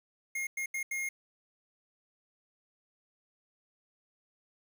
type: tone bursts at uneven times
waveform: square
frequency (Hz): 2141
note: C7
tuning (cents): +39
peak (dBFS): -33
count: 4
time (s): 0.35-0.47 / 0.57-0.66 / 0.74-0.83 / 0.91-1.09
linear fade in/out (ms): 5
effects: 10-bit